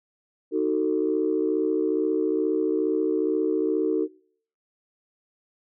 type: chord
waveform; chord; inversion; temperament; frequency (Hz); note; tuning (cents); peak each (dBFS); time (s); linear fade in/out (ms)
sine; D# diminished; none; just; 311.1 / 373.4 / 448; D#4 / F#4 / A4; 0 / +16 / +31; -25; 0.51-4.08; 50
effects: noise-tail reverb RT60 0.6 s tail -26 dB re dry + tanh soft clip ceiling -12 dBFS